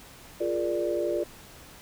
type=chord; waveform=sine; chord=Bb dominant seventh; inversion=second; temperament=equal; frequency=349.2 / 415.3 / 466.2 / 587.3 Hz; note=F4 / Ab4 / Bb4 / D5; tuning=0 / 0 / 0 / 0 cents; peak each=-29 / -34 / -33 / -29 dBFS; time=0.4-1.24 s; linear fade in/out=10 ms; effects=pink hiss -49 dBFS RMS until 1.81 s